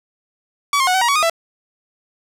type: tone with pitch steps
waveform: sawtooth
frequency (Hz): 1140 / 1066 / 734 / 757 / 950 / 1126 / 1234 / 665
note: C#6 / C6 / F#5 / F#5 / A#5 / C#6 / D#6 / E5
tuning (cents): +48 / +32 / -14 / +39 / +33 / +27 / -15 / +15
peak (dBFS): -10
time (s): 0.73-1.298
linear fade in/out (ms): 2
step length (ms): 71
effects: low-pass 11000 Hz 12 dB/octave + 7-bit